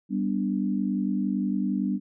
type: chord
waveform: sine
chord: G major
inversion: none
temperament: equal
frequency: 196 / 246.9 / 293.7 Hz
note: G3 / B3 / D4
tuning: 0 / 0 / 0 cents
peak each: -26 / -29 / -30 dBFS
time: 0.09-2 s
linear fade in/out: 50 ms
effects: none